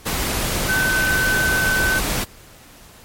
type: tone in noise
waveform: sine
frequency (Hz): 1523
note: F#6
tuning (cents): +50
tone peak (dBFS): -17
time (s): 0.68-2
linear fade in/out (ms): 20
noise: pink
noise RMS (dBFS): -22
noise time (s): 0.05-2.25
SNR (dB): +2
effects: pink hiss -45 dBFS RMS until 3.04 s + MP3 64 kbps